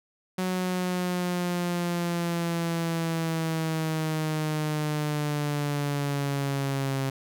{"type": "linear sweep", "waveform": "sawtooth", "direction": "down", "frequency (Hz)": [185, 134.6], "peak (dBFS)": -22, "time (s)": [0.38, 7.1], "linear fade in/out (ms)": 5, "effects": []}